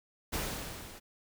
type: noise with level ramp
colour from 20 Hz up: pink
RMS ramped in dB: -33 to -50 dBFS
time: 0.32-1 s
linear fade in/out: 20 ms
effects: none